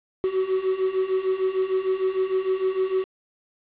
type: beating tone pair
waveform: triangle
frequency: 373.2 / 379.8 Hz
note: F#4 / F#4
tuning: +15 / +45 cents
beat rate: 6.6 Hz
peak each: -24 / -21 dBFS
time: 0.24-3.04 s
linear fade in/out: 0 ms
effects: resampled to 8000 Hz + 7-bit